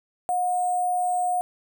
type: tone with sample-and-hold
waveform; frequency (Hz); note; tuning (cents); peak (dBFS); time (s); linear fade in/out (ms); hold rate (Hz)
sine; 721; F#5; -45; -21; 0.29-1.41; 0; 8820
effects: none